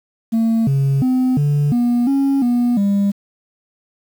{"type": "tone with pitch steps", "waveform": "sine", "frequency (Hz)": [226.2, 137.4, 255.5, 145.2, 240.7, 274.9, 242.1, 200], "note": ["A3", "C#3", "C4", "D3", "B3", "C#4", "B3", "G3"], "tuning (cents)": [48, -15, -41, -19, -44, -14, -34, 35], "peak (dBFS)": -10, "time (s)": [0.32, 3.12], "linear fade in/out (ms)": 20, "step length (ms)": 350, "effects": ["tanh soft clip ceiling -12 dBFS", "7-bit"]}